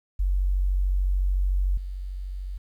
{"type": "tone with level steps", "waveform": "sine", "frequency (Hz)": 46.77, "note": "F#1", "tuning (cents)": 19, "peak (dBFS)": [-20, -30], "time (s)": [0.19, 2.58], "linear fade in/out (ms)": 10, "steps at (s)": 1.77, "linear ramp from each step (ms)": 5, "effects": ["10-bit"]}